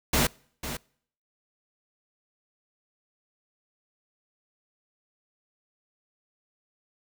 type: noise with echo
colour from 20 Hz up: pink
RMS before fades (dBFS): -23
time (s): 0.13-0.27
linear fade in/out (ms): 5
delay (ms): 500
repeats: 1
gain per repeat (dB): -11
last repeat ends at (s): 0.77
effects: noise-tail reverb RT60 0.6 s tail -26 dB re dry